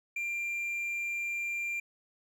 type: tone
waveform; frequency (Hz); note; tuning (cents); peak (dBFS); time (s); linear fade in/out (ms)
triangle; 2380; D7; +22; -30; 0.16-1.8; 5
effects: none